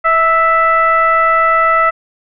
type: tone with frequency modulation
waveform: sine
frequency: 1316 Hz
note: E6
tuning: 3 cents flat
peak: -8 dBFS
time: 0.04-1.91 s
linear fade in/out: 20 ms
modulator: 665 Hz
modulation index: 0.86
effects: none

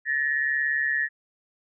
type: tone pair together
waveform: sine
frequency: 1738.3 / 1879 Hz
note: A6 / A#6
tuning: -21 / +13 cents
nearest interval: minor second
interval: 134 cents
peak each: -25 dBFS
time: 0.05-1.09 s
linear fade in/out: 50 ms
effects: none

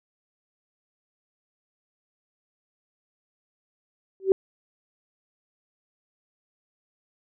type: tone with exponential growth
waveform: sine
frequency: 383.7 Hz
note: G4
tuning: 37 cents flat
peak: -10 dBFS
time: 4.2-4.32 s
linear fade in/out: 1 ms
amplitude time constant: 25 ms
effects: none

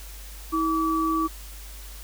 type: tone pair together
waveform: sine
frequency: 322.3 / 1149.5 Hz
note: E4 / D6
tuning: -39 / -37 cents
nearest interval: octave + minor seventh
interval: 2202 cents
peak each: -24 dBFS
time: 0.52-1.28 s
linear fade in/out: 20 ms
effects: added 50 Hz sine -39 dBFS peak until 2.03 s + white hiss -45 dBFS RMS until 2.03 s

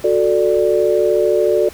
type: chord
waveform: sine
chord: D major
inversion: first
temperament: equal with one note detuned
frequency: 366.6 / 440 / 587.3 Hz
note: F#4 / A4 / D5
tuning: -16 / 0 / 0 cents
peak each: -16 dBFS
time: 0.04-1.69 s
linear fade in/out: 5 ms
effects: pink hiss -38 dBFS RMS until 1.73 s

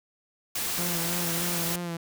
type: noise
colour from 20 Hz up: white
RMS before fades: -30 dBFS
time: 0.55-1.76 s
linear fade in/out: 5 ms
type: tone with vibrato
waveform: sawtooth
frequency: 171.3 Hz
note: F3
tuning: 33 cents flat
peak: -27 dBFS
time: 0.78-1.97 s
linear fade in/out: 5 ms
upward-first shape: sine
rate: 3.2 Hz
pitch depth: 44 cents each way
effects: none

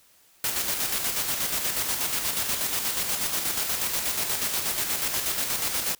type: noise with tremolo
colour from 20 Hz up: white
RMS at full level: -26 dBFS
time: 0.44-5.95 s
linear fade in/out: 2 ms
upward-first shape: square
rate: 8.3 Hz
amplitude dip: 40%
effects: white hiss -59 dBFS RMS until 5.99 s

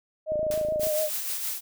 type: tone with vibrato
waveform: sine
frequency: 616 Hz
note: D#5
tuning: 17 cents flat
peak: -24 dBFS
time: 0.26-1.1 s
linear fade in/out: 50 ms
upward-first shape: sine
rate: 7 Hz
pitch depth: 35 cents each way
type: click train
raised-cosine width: 2 ms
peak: -25 dBFS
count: 16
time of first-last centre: 0.32-0.869 s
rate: 27.3 Hz
type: noise with exponential decay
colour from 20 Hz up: white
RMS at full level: -34 dBFS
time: 0.51-0.84 s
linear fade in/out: 1 ms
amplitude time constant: 70 ms
type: noise with tremolo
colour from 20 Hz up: blue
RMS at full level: -29 dBFS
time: 0.79-1.61 s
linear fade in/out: 50 ms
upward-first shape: triangle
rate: 6.2 Hz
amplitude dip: 45%
effects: none

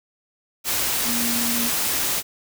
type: tone in noise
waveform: sine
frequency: 236.1 Hz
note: A#3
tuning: 22 cents sharp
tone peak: -26 dBFS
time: 1.04-1.71 s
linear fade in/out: 50 ms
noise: white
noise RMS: -23 dBFS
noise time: 0.64-2.23 s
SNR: -6 dB
effects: none

